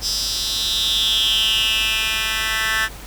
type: tone with high-pass filter sweep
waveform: 10% pulse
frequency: 220 Hz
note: A3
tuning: in tune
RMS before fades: -20 dBFS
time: 0.01-2.89 s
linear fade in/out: 50 ms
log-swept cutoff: 5000 to 1800 Hz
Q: 6.3
effects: added 50 Hz sine -35 dBFS peak until 3.06 s + pink hiss -38 dBFS RMS until 3.06 s